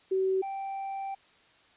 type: tone pair in turn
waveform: sine / triangle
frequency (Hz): 380 / 781.8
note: F#4 / G5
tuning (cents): +46 / -5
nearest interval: octave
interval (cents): 1249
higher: second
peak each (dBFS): -24 / -31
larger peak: first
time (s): 0.11-0.42 / 0.42-1.15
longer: second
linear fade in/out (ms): 10
effects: white hiss -61 dBFS RMS until 1.76 s + resampled to 8000 Hz